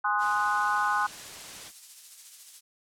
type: chord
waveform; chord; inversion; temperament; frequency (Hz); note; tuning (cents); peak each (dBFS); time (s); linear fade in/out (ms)
sine; Ab dominant seventh; none; equal; 830.6 / 1046.5 / 1244.5 / 1480; Ab5 / C6 / Eb6 / Gb6; 0 / 0 / 0 / 0; -29; 0.04-1.07; 10
type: noise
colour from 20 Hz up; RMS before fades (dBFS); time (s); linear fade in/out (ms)
white; -42; 0.18-1.72; 50
type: noise with tremolo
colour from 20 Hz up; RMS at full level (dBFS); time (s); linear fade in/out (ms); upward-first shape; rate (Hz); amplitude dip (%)
violet; -38; 1.11-2.61; 20; sine; 14; 35
effects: low-pass 8000 Hz 12 dB/octave